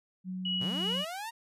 sine tone, 185 Hz, F#3, in tune, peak -34 dBFS, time 0.24-1.05 s, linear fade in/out 50 ms
sine tone with tremolo, 2916 Hz, F#7, 26 cents flat, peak -29 dBFS, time 0.45-1.05 s, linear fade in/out 5 ms, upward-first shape triangle, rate 2.8 Hz, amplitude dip 45%
sawtooth linear sweep, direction up, 93.1 to 943 Hz, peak -33 dBFS, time 0.6-1.31 s, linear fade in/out 20 ms
effects resampled to 32000 Hz

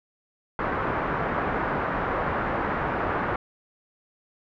white low-pass noise, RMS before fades -27 dBFS, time 0.59-3.36 s, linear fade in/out 2 ms, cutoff 1500 Hz, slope 24 dB/octave, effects none

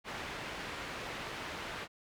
white low-pass noise, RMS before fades -42 dBFS, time 0.04-1.88 s, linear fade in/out 50 ms, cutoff 2300 Hz, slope 12 dB/octave, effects none

